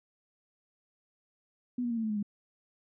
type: tone with pitch steps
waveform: sine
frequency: 246.9 / 239.3 / 232 / 224.8 / 217.9 / 211.2 / 204.8 Hz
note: B3 / A#3 / A#3 / A3 / A3 / G#3 / G#3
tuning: 0 / +46 / -8 / +37 / -17 / +29 / -24 cents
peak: -29 dBFS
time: 1.78-2.228 s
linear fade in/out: 5 ms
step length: 64 ms
effects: none